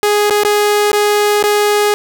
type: tone with dropouts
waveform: sawtooth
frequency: 415.3 Hz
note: G#4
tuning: in tune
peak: -6 dBFS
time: 0.03-1.94 s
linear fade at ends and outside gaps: 0 ms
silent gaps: 0.298-0.307 / 0.435-0.449 / 0.917-0.93 / 1.427-1.439 s
effects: none